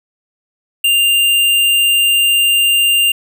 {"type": "tone", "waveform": "square", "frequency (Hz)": 2794, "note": "F7", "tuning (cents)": 0, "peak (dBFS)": -10, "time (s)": [0.84, 3.12], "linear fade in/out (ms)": 5, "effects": []}